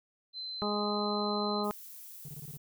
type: tone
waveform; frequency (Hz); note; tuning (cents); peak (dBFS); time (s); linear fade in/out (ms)
sine; 4072; C8; -48; -37; 0.33-1.66; 50
type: harmonic tone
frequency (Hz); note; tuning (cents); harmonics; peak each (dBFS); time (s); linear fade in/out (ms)
207.4; G#3; -2; 1 / 2 / 3 / 4 / 5 / 6; -34 / -35 / -39 / -38 / -40 / -38; 0.62-1.71; 0
type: noise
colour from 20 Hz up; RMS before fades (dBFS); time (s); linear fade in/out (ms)
violet; -48; 1.63-2.58; 20
type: tone bursts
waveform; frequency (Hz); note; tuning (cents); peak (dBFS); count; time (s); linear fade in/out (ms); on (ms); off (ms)
triangle; 145.9; D3; -11; -40; 6; 2.25-2.571; 2; 36; 21
effects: none